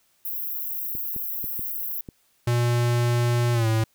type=high-pass noise; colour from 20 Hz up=white; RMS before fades=-30 dBFS; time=0.25-2.01 s; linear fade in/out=2 ms; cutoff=12000 Hz; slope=96 dB/octave
type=clicks; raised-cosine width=3 ms; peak=-24 dBFS; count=5; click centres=0.951 / 1.163 / 1.442 / 1.594 / 2.088 s
type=tone with pitch glide; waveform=square; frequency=120 to 111.32 Hz; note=B2 to A2; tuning=-49 to +21 cents; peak=-20 dBFS; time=2.47-3.84 s; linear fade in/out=5 ms; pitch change=-130 cents; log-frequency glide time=3.53-3.67 s
effects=white hiss -65 dBFS RMS until 3.94 s